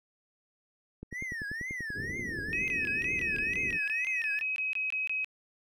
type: click train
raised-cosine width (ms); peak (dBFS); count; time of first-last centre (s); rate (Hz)
3; -28; 16; 1.03-2.486; 10.3
type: tone with vibrato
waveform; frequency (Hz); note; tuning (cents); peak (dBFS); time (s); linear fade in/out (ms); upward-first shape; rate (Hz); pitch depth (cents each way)
triangle; 1864.7; A#6; 0; -33; 1.11-4.43; 50; triangle; 2.1; 240
type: low-pass noise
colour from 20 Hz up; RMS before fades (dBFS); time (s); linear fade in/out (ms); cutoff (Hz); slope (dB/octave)
white; -42; 1.93-3.8; 50; 430; 48
type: tone bursts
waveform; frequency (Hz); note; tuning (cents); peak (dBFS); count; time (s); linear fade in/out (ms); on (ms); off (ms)
sine; 2541; D#7; +36; -29; 16; 2.53-5.245; 0; 150; 21
effects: none